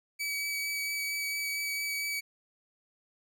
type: tone with vibrato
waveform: sawtooth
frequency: 2282 Hz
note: C#7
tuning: 50 cents sharp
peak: -28 dBFS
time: 0.19-2.21 s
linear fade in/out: 20 ms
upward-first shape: sine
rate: 4.4 Hz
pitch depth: 10 cents each way
effects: none